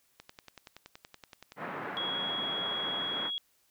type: click train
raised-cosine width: 0.2 ms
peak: -29 dBFS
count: 15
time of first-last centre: 0.2-1.521 s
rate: 10.6 Hz
type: band-pass noise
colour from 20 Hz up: white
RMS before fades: -39 dBFS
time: 1.56-3.31 s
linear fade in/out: 50 ms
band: 140 to 1700 Hz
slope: 24 dB/octave
type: tone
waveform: sine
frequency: 3322 Hz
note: G#7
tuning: in tune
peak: -32 dBFS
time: 1.97-3.38 s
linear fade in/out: 0 ms
effects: white hiss -70 dBFS RMS until 3.7 s